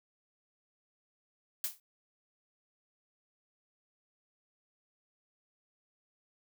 blue noise with exponential decay, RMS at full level -30 dBFS, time 1.64-1.8 s, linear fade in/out 2 ms, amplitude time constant 33 ms, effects none

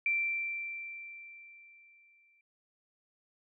sine tone with exponential decay, 2349 Hz, D7, in tune, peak -26 dBFS, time 0.06-2.41 s, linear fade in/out 2 ms, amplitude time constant 510 ms, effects none

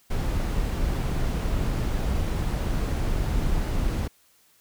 brown noise, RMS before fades -25 dBFS, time 0.1-4.08 s, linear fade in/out 10 ms, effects white hiss -61 dBFS RMS until 4.6 s

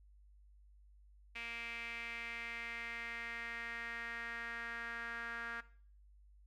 sawtooth tone with band-pass filter sweep, 233.1 Hz, A#3, in tune, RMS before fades -45 dBFS, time 1.35-5.61 s, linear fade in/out 10 ms, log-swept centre 2400 to 1600 Hz, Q 4.9, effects noise-tail reverb RT60 0.5 s tail -17 dB re dry + added 50 Hz sine -60 dBFS peak until 6.46 s

